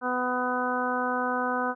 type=harmonic tone; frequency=250 Hz; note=B3; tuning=21 cents sharp; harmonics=1 / 2 / 3 / 4 / 5 / 6; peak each=-32 / -32 / -32 / -32 / -32 / -32 dBFS; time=0.01-1.75 s; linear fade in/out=50 ms; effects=none